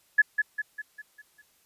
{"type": "tone with echo", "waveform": "sine", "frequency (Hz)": 1704, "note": "G#6", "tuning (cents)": 44, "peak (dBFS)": -14, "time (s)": [0.18, 0.22], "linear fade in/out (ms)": 10, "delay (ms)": 200, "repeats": 6, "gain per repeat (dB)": -6, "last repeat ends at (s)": 1.42, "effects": ["white hiss -65 dBFS RMS until 1.65 s", "resampled to 32000 Hz"]}